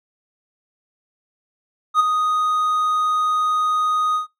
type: tone with ADSR envelope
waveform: triangle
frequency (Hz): 1244.5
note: D#6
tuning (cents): 0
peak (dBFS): -8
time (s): 1.94-4.27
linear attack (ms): 57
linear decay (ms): 17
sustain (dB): -7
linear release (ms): 120
effects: noise-tail reverb RT60 0.2 s tail -23 dB re dry